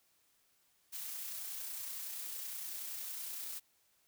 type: noise with amplitude modulation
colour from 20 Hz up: blue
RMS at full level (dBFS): -42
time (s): 0.92-3.6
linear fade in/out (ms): 20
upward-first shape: sine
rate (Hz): 30.7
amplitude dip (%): 25
effects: white hiss -73 dBFS RMS until 4.07 s